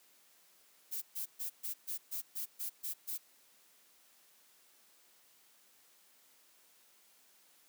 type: noise bursts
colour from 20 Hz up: violet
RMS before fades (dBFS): -39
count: 10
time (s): 0.91-3.18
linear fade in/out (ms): 20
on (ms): 110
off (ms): 130
effects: white hiss -66 dBFS RMS until 7.68 s + high-pass 200 Hz 12 dB/octave